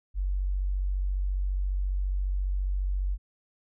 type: tone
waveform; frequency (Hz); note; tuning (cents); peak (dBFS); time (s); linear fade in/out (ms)
sine; 47.3; F#1; +39; -25; 0.14-3.18; 50
effects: none